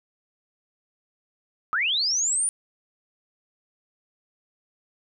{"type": "linear sweep", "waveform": "sine", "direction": "up", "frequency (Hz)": [1188, 9590], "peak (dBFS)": -21, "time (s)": [1.73, 2.49], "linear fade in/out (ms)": 0, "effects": []}